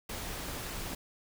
pink noise, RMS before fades -39 dBFS, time 0.09-0.95 s, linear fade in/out 5 ms, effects none

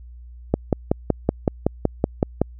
click train, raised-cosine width 2 ms, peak -3 dBFS, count 11, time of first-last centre 0.54-2.416 s, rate 5.33 Hz, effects added 60 Hz sine -38 dBFS peak until 2.59 s

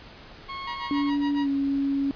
sawtooth tone, 1091 Hz, C#6, 28 cents flat, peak -29 dBFS, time 0.48-1.11 s, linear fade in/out 20 ms
sawtooth tone with tremolo, 955 Hz, A#5, 42 cents sharp, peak -27 dBFS, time 0.67-1.47 s, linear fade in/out 5 ms, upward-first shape sine, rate 7.2 Hz, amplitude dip 90%
sine tone with pitch glide, 286.4 to 277.3 Hz, D4 to C#4, -43 to +1 cents, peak -22 dBFS, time 0.91-2.11 s, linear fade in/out 0 ms, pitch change -56 cents, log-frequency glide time 1.4-1.48 s
effects pink hiss -46 dBFS RMS until 2.15 s + resampled to 11025 Hz

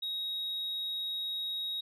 sine tone, 3786 Hz, A#7, 26 cents sharp, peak -31 dBFS, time 0.02-1.81 s, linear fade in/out 10 ms, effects tanh soft clip ceiling -31 dBFS

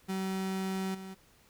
35% pulse tone with level steps, 190.3 Hz, F#3, 49 cents sharp, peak -30 / -40 dBFS, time 0.08-1.15 s, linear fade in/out 20 ms, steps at 0.94 s, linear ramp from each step 10 ms, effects pink hiss -63 dBFS RMS until 1.49 s

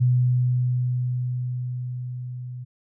sine tone with level ramp, 124.7 Hz, B2, 17 cents sharp, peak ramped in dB -15 to -32 dBFS, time 0-2.65 s, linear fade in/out 20 ms, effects none

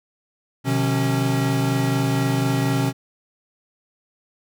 square tone cluster, 127.7 / 151.8 / 177.6 / 274 Hz, C3 / D#3 / F3 / C#4, -42 / -42 / +29 / -20 cents, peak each -22 / -28 / -30 / -24 dBFS, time 0.64-2.93 s, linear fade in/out 50 ms, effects none

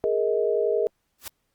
sine chord, Ab suspended second, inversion none, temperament equal with one note detuned, 415.3 / 466.2 / 632.8 Hz, Ab4 / Bb4 / Eb5, 0 / 0 / +29 cents, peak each -24 / -24 / -27 dBFS, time 0.04-0.87 s, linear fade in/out 0 ms
white noise with exponential growth, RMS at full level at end -29 dBFS, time 1.18-1.28 s, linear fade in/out 5 ms, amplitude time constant 20 ms
effects pink hiss -74 dBFS RMS until 1.54 s + Opus 48 kbps

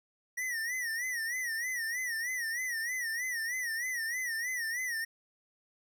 square tone with vibrato, 1907 Hz, A#6, 39 cents sharp, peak -33 dBFS, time 0.37-5.05 s, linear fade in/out 10 ms, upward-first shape sine, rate 3.2 Hz, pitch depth 120 cents each way, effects none

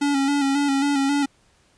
square tone with vibrato, 279.7 Hz, C#4, 16 cents sharp, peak -19 dBFS, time 0.01-1.26 s, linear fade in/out 10 ms, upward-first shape square, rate 3.7 Hz, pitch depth 37 cents each way, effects pink hiss -60 dBFS RMS until 1.77 s + resampled to 22050 Hz

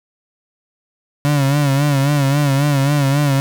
35% pulse tone with vibrato, 141.5 Hz, C#3, 36 cents sharp, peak -11 dBFS, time 1.25-3.4 s, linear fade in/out 0 ms, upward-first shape sine, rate 3.7 Hz, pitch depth 78 cents each way, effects 7-bit

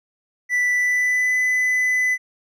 triangle tone with pitch glide, 1975.5 to 2005 Hz, B6 to B6, 0 to +26 cents, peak -15 dBFS, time 0.49-2.18 s, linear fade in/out 50 ms, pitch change +26 cents, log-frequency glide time 0.73-1.36 s, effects none

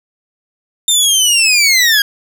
20% pulse linear sweep, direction down, 3637 to 1606 Hz, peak -3 dBFS, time 0.88-2.02 s, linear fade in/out 2 ms, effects none

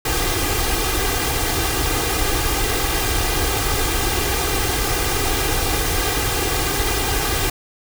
pink noise with comb filter, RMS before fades -20 dBFS, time 0.05-7.5 s, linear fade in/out 5 ms, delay 2.5 ms, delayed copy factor +0.75, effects none

